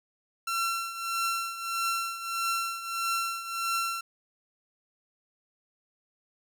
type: tone with tremolo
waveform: sawtooth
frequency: 1355 Hz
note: E6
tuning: 47 cents sharp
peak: -22 dBFS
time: 0.47-4.01 s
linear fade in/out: 5 ms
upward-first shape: triangle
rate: 1.6 Hz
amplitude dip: 75%
effects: none